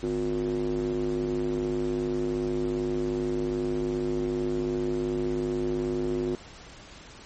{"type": "tone with band-pass filter", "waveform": "square", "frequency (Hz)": 51.3, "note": "G#1", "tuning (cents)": -21, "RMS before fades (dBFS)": -28, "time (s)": [0.03, 6.35], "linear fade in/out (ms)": 0, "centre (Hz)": 330, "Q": 6.3, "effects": ["pink hiss -47 dBFS RMS until 7.25 s", "MP3 32 kbps"]}